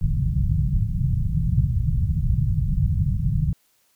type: low-pass noise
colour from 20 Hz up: white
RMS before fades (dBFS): -21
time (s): 0.01-3.53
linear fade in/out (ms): 0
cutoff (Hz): 160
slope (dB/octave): 48
effects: white hiss -64 dBFS RMS until 3.95 s